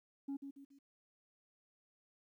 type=tone with echo; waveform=sine; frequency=277.2 Hz; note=C#4; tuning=in tune; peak=-36 dBFS; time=0.28-0.37 s; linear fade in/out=10 ms; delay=140 ms; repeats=3; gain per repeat=-8 dB; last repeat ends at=0.79 s; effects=tanh soft clip ceiling -37 dBFS + 13-bit